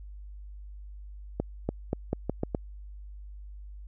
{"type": "accelerating click train", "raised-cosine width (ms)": 2, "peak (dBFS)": -14, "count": 7, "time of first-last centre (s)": [1.4, 2.548], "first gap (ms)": 290, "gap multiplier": 0.83, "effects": ["added 50 Hz sine -41 dBFS peak until 3.87 s"]}